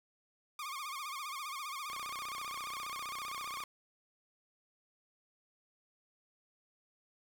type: tone with vibrato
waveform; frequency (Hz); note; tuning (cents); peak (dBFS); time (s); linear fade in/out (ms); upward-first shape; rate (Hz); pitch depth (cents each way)
sawtooth; 1146; D6; -43; -36; 0.59-3.64; 2; sine; 15; 130
type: click train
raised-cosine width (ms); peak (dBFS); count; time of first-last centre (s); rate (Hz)
0.3; -32; 55; 1.9-3.636; 31.1
effects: none